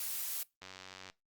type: noise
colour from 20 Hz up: blue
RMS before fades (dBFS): -38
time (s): 0-0.43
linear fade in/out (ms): 2
type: click train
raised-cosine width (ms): 0.2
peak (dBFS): -30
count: 46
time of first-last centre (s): 0.62-1.099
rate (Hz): 93.9
effects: noise-tail reverb RT60 0.2 s tail -20 dB re dry + Opus 48 kbps